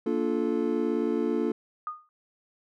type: chord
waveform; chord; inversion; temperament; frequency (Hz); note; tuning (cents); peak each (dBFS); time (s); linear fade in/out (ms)
triangle; Bb major seventh; none; just; 233.1 / 291.4 / 349.6 / 437; Bb3 / D4 / F4 / A4; 0 / -13 / +2 / -12; -28; 0.06-1.52; 5
type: tone with exponential decay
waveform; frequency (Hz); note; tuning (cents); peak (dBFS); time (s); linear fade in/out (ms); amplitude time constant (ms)
sine; 1229; D#6; -22; -27; 1.87-2.09; 1; 46
effects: none